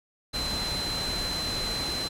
sine tone in noise, 4067 Hz, C8, 50 cents flat, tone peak -30 dBFS, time 0.33-2.09 s, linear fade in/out 20 ms, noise pink, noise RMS -33 dBFS, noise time 0.33-2.09 s, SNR 0 dB, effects low-pass 11000 Hz 12 dB/octave

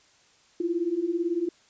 sine beating tone pair, 329.6 / 347.6 Hz, E4 / F4, 0 / -8 cents, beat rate 18 Hz, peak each -29 / -26 dBFS, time 0.6-1.49 s, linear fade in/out 5 ms, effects white hiss -60 dBFS RMS until 1.69 s + resampled to 16000 Hz

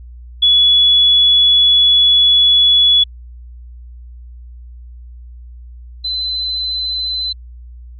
sine tone pair in turn, 3400 / 4043 Hz, G#7 / B7, +40 / +40 cents, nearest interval minor third, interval 300 cents, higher second, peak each -7 / -17 dBFS, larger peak first, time 0.42-3.04 / 6.04-7.33 s, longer first, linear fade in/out 10 ms, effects added 60 Hz sine -32 dBFS peak until 7.99 s

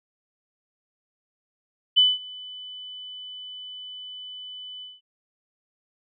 sine tone with ADSR envelope, 3000 Hz, F#7, 23 cents sharp, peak -12 dBFS, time 1.96-5.01 s, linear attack 21 ms, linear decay 200 ms, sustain -24 dB, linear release 190 ms, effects none

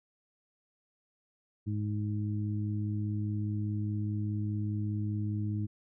harmonic tone, 104.9 Hz, G#2, 18 cents sharp, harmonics 1 / 2 / 3, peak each -31 / -37 / -40 dBFS, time 1.66-5.67 s, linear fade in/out 20 ms, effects none

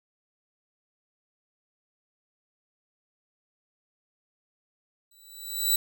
10% pulse tone with exponential growth, 3951 Hz, B7, in tune, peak -11 dBFS, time 5.11-5.76 s, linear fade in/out 5 ms, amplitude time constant 140 ms, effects none

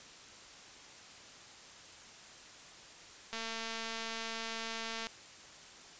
click train, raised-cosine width 0.2 ms, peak -23 dBFS, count 394, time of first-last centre 3.33-5.069 s, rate 226 Hz, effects white hiss -53 dBFS RMS until 5.99 s + resampled to 16000 Hz

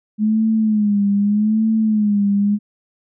sine tone with vibrato, 210.9 Hz, G#3, 27 cents sharp, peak -13 dBFS, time 0.18-2.59 s, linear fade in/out 50 ms, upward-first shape sine, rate 0.82 Hz, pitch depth 84 cents each way, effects none

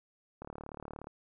click train, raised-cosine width 1 ms, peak -29 dBFS, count 25, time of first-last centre 0.42-1.07 s, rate 36.9 Hz, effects none

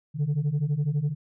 sine beating tone pair, 139.7 / 151.7 Hz, C#3 / D#3, +14 / -44 cents, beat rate 12 Hz, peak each -25 / -23 dBFS, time 0.14-1.15 s, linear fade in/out 50 ms, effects tanh soft clip ceiling -20 dBFS

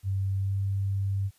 sine tone with pitch glide, 97 to 98.18 Hz, G2 to G2, -18 to +3 cents, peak -25 dBFS, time 0.03-1.31 s, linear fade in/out 50 ms, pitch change +21 cents, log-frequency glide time 0.36-0.56 s, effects white hiss -64 dBFS RMS until 1.38 s + resampled to 32000 Hz

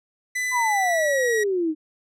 45% pulse tone with pitch glide, 2000 to 1909.7 Hz, B6 to A#6, +21 to +41 cents, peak -23 dBFS, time 0.35-1.44 s, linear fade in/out 10 ms, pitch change -80 cents, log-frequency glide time 0.67-1.2 s
sine exponential sweep, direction down, 1031 to 302.7 Hz, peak -20 dBFS, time 0.51-1.75 s, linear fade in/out 50 ms
effects low-pass 11000 Hz 12 dB/octave

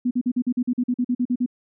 sine tone bursts, 246.9 Hz, B3, in tune, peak -18 dBFS, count 14, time 0.05-1.462 s, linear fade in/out 10 ms, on 60 ms, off 44 ms, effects none

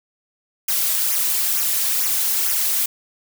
blue noise with flanger, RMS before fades -20 dBFS, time 0.68-2.86 s, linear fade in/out 5 ms, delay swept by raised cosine 0.23 to 3.43 ms, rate 2.2 Hz, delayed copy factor -0.8, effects none

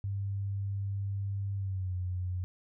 sine tone with pitch glide, 99.1 to 90.88 Hz, G2 to F#2, +19 to -31 cents, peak -31 dBFS, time 0.04-2.44 s, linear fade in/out 0 ms, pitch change -150 cents, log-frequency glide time 1.55-1.95 s, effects none

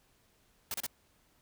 white noise bursts, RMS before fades -36 dBFS, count 3, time 0.71-0.865 s, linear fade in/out 2 ms, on 31 ms, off 31 ms, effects pink hiss -69 dBFS RMS until 1.41 s

